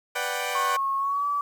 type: chord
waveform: 15% pulse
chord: G major seventh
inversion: first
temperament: equal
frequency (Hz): 493.9 / 587.3 / 740 / 784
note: B4 / D5 / F#5 / G5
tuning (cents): 0 / 0 / 0 / 0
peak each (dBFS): -26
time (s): 0.15-0.77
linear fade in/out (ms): 10
type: tone with pitch glide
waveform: sine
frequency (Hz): 1091 to 1150.5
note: C#6 to D6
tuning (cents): -28 to -36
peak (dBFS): -23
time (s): 0.55-1.41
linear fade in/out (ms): 2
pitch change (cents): +92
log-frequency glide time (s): 0.97-1.26
effects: 9-bit